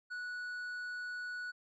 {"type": "tone with tanh clipping", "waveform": "sine", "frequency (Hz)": 1472, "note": "F#6", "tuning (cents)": -9, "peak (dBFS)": -40, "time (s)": [0.1, 1.52], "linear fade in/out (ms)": 20, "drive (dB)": 6, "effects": []}